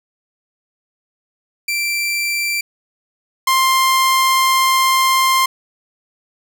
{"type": "tone pair in turn", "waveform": "sawtooth", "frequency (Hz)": [2349, 1052.7], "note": ["D7", "C6"], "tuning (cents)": [0, 10], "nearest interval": "octave + major second", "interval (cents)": 1390, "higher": "first", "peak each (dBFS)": [-14, -8], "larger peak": "second", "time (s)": [[1.68, 2.61], [3.47, 5.46]], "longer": "second", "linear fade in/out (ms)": 5, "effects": []}